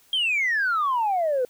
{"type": "exponential sweep", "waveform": "sine", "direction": "down", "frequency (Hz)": [3253, 484.3], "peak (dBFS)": -19, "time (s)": [0.13, 1.45], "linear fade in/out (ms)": 2, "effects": ["tanh soft clip ceiling -17 dBFS", "white hiss -58 dBFS RMS until 1.49 s"]}